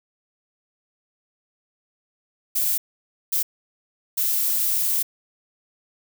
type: noise bursts at uneven times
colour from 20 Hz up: violet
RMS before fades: -22 dBFS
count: 3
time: 2.55-2.78 / 3.32-3.43 / 4.17-5.03 s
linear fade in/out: 10 ms
effects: none